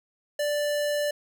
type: tone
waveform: square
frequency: 587.3 Hz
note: D5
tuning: in tune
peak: -25 dBFS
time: 0.39-1.11 s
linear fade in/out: 5 ms
effects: none